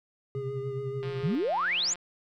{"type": "tone with vibrato", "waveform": "triangle", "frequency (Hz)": 408.4, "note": "G#4", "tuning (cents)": -29, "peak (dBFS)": -31, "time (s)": [0.35, 1.35], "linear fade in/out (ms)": 0, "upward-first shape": "sine", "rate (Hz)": 7, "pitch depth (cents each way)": 21}
{"type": "tone with tremolo", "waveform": "sine", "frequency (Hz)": 130, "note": "C3", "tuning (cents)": -11, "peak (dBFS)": -30, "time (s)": [0.35, 1.27], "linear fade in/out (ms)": 10, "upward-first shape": "triangle", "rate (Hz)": 10, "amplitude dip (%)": 90}
{"type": "click train", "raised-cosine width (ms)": 0.3, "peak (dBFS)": -28, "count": 165, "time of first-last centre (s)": [1.03, 1.957], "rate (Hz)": 177}
{"type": "exponential sweep", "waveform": "sine", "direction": "up", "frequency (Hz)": [130.81, 7560], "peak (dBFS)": -25, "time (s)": [1.23, 1.94], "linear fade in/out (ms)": 10}
{"effects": []}